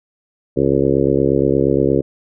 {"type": "harmonic tone", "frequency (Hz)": 68.5, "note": "C#2", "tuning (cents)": -20, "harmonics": [1, 2, 3, 4, 5, 6, 7, 8], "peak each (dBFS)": [-28, -21, -26, -19, -18, -18, -20, -24], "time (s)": [0.56, 2.02], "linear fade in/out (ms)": 20, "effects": []}